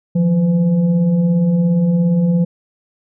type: tone with frequency modulation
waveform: sine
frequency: 174.61 Hz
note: F3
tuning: in tune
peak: -11 dBFS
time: 0.15-2.45 s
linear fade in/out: 10 ms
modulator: 332 Hz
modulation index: 0.42
effects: none